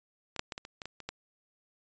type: clicks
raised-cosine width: 0.2 ms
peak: -23 / -12 / -20 / -22 / -27 / -23 / -22 / -28 / -19 dBFS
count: 9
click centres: 0.363 / 0.394 / 0.522 / 0.579 / 0.651 / 0.818 / 0.856 / 1.003 / 1.09 s
effects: resampled to 16000 Hz